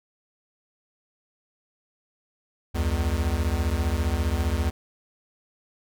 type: beating tone pair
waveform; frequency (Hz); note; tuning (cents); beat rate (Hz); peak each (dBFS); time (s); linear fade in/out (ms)
square; 69.3 / 84.3; C#2 / E2; 0 / +39; 15; -26; 2.74-4.71; 20
effects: none